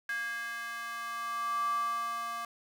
square tone with high-pass filter sweep, 233.1 Hz, A#3, in tune, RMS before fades -35 dBFS, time 0.09-2.45 s, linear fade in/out 2 ms, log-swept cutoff 1600 to 1000 Hz, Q 9.8, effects none

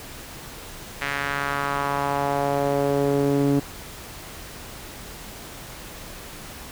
sawtooth tone with band-pass filter sweep, 141.1 Hz, C#3, 31 cents sharp, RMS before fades -23 dBFS, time 1.01-3.6 s, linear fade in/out 10 ms, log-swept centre 2000 to 300 Hz, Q 2, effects pink hiss -39 dBFS RMS until 6.71 s

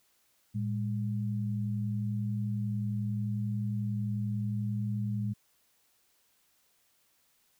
sine tone pair together, 112.6 / 203.8 Hz, A2 / G#3, +40 / -32 cents, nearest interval minor seventh, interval 1028 cents, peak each -31 / -34 dBFS, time 0.54-5.34 s, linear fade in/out 20 ms, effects white hiss -70 dBFS RMS until 7.59 s

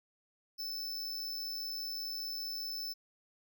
square tone with amplitude modulation, 5274 Hz, E8, in tune, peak -36 dBFS, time 0.58-2.94 s, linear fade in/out 20 ms, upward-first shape sine, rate 105 Hz, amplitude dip 35%, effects none

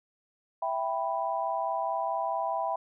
sine chord, E minor, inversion none, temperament equal, 659.3 / 784 / 987.8 Hz, E5 / G5 / B5, 0 / 0 / 0 cents, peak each -32 dBFS, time 0.62-2.76 s, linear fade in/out 5 ms, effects none

